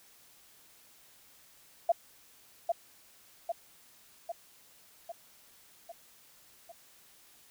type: tone with echo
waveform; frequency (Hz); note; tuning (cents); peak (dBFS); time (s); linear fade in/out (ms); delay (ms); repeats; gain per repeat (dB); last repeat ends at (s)
sine; 680; F5; -46; -21; 1.89-1.92; 5; 800; 6; -4; 6.72
effects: white hiss -60 dBFS RMS until 7.5 s